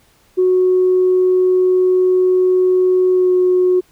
sine tone with pitch glide, 368.1 to 364.7 Hz, F#4 to F#4, -9 to -25 cents, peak -9 dBFS, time 0.37-3.81 s, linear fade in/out 20 ms, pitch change -16 cents, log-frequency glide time 3.12-3.32 s, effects tanh soft clip ceiling -5 dBFS + pink hiss -54 dBFS RMS until 3.91 s

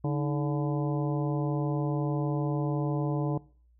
harmonic tone with a mistuned harmonic, 144 Hz, D3, 34 cents flat, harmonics 1 / 2 / 3 / 4 / 5 / 6 / 7, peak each -27 / -33 / -37 / -39 / -41 / -43 / -44 dBFS, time 0.04-3.38 s, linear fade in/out 5 ms, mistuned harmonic 2, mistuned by +130 cents, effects noise-tail reverb RT60 0.5 s tail -23 dB re dry + added 59 Hz sine -59 dBFS peak until 3.79 s

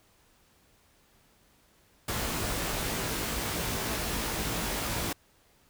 pink noise with comb filter, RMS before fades -32 dBFS, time 2.08-5.13 s, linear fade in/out 5 ms, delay 18 ms, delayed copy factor +0.7, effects pink hiss -64 dBFS RMS until 5.69 s

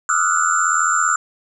sine tone cluster, 1207 / 1302 / 1380 / 1461 / 7290 Hz, D6 / E6 / F6 / F#6 / A#8, +47 / -22 / -21 / -22 / -40 cents, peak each -21 dBFS, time 0.09-1.16 s, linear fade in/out 2 ms, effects none

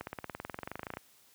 accelerating click train, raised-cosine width 0.5 ms, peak -23 dBFS, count 22, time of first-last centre 0.01-0.971 s, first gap 61 ms, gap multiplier 0.97, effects white hiss -63 dBFS RMS until 1.34 s + high-pass 60 Hz 12 dB/octave

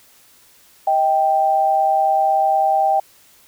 sine tone pair together, 633.3 / 784 Hz, D#5 / G5, +30 / 0 cents, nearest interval major third, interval 370 cents, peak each -20 / -14 dBFS, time 0.87-3 s, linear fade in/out 5 ms, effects white hiss -51 dBFS RMS until 3.47 s

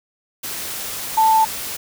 sine tone in noise, 884 Hz, A5, 8 cents sharp, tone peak -11 dBFS, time 1.17-1.45 s, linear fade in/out 10 ms, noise white, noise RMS -28 dBFS, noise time 0.43-1.77 s, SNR +14 dB, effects none

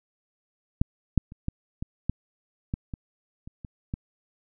clicks, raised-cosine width 5 ms, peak -8 / -6 / -30 / -15 / -19 / -12 / -15 / -21 / -28 / -26 / -17 dBFS, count 11, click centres 0.815 / 1.177 / 1.321 / 1.484 / 1.825 / 2.096 / 2.739 / 2.938 / 3.475 / 3.648 / 3.939 s, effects none

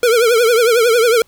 square tone with vibrato, 466.2 Hz, A#4, in tune, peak -10 dBFS, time 0.03-1.22 s, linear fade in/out 2 ms, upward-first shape triangle, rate 11 Hz, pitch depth 130 cents each way, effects pink hiss -54 dBFS RMS until 1.27 s

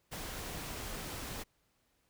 pink noise, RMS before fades -42 dBFS, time 0.11-1.44 s, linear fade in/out 20 ms, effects pink hiss -75 dBFS RMS until 2.09 s

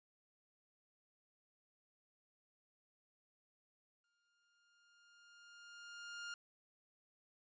sawtooth tone with exponential growth, 1409 Hz, F6, 15 cents sharp, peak -40 dBFS, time 4.04-6.34 s, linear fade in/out 2 ms, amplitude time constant 500 ms, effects resampled to 16000 Hz

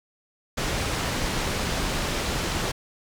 pink low-pass noise, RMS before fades -27 dBFS, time 0.57-2.72 s, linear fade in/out 10 ms, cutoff 7300 Hz, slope 12 dB/octave, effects none

